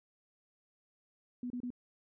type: tone bursts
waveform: sine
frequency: 246.1 Hz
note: B3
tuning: 6 cents flat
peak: -36 dBFS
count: 3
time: 1.43-1.704 s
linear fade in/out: 2 ms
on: 72 ms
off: 29 ms
effects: none